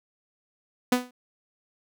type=tone with exponential decay; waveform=sawtooth; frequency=248.8 Hz; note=B3; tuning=13 cents sharp; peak=-12 dBFS; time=0.92-1.11 s; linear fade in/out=5 ms; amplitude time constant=41 ms; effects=none